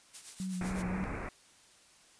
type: noise with tremolo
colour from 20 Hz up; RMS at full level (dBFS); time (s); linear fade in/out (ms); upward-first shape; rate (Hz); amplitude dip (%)
blue; -42; 0.13-0.83; 20; triangle; 7.8; 75
type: tone with vibrato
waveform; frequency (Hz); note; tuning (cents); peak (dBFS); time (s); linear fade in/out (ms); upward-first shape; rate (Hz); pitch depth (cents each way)
sine; 185; F#3; 0; -34; 0.4-1.04; 0; square; 3.8; 26
type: low-pass noise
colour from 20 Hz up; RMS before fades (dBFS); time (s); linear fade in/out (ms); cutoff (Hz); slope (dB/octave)
pink; -39; 0.61-1.29; 2; 2500; 96
effects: white hiss -61 dBFS RMS until 2.19 s + resampled to 22050 Hz